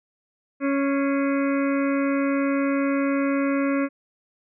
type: harmonic tone with a mistuned harmonic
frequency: 277.2 Hz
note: C#4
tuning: in tune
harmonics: 1 / 2 / 4 / 5 / 6 / 7 / 8 / 9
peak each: -21 / -27 / -33 / -35 / -37 / -38 / -39 / -40 dBFS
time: 0.6-3.89 s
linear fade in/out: 50 ms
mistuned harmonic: 7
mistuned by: +88 cents
effects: none